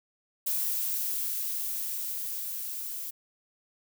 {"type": "noise with level ramp", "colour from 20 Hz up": "violet", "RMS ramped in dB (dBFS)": [-29, -37], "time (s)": [0.46, 3.11], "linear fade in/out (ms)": 10, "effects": []}